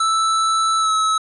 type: tone with pitch glide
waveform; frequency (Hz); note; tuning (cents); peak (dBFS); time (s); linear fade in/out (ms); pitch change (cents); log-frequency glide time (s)
square; 1318.5 to 1293.6; E6 to E6; 0 to -33; -16; 0-1.18; 5; -33; 0.78-0.91
effects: resampled to 24000 Hz + 9-bit